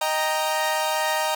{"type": "chord", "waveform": "sawtooth", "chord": "Eb major", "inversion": "none", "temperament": "equal", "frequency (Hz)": [622.3, 784, 932.3], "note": ["Eb5", "G5", "Bb5"], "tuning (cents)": [0, 0, 0], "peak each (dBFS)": [-22, -25, -21], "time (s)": [0.01, 1.35], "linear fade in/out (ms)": 5, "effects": []}